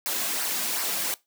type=noise with flanger; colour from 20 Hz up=white; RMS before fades=-28 dBFS; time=0.06-1.14 s; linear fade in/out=0 ms; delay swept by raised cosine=0.28 to 2.28 ms; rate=2.7 Hz; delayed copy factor=-0.5; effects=noise-tail reverb RT60 0.2 s tail -20 dB re dry + high-pass 200 Hz 12 dB/octave